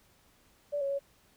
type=tone with pitch steps; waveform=sine; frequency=580 / 554 / 558 Hz; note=D5 / C#5 / C#5; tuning=-22 / -1 / +11 cents; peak=-29 dBFS; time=0.72-0.993 s; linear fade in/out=20 ms; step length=91 ms; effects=pink hiss -65 dBFS RMS until 1.36 s